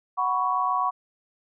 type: chord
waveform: sine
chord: F# suspended fourth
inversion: none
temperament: equal with one note detuned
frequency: 740 / 987.8 / 1115.2 Hz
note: F#5 / B5 / C#6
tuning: 0 / 0 / +10 cents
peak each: -28 / -27 / -24 dBFS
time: 0.17-0.91 s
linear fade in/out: 20 ms
effects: none